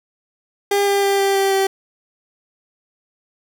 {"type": "tone with pitch steps", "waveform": "30% pulse", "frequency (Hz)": [402.5, 399.5, 396.5, 393.5, 390.6, 387.7], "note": ["G4", "G4", "G4", "G4", "G4", "G4"], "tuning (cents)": [46, 33, 20, 7, -6, -19], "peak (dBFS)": -12, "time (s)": [0.71, 1.67], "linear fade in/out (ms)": 5, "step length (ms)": 160, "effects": []}